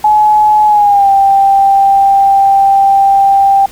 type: tone with pitch glide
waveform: sine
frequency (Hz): 849 to 787.6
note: G#5 to G5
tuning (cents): +38 to +8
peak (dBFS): -4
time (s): 0.04-3.66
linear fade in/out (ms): 5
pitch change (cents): -130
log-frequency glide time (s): 0.66-1.09
effects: pink hiss -35 dBFS RMS until 3.71 s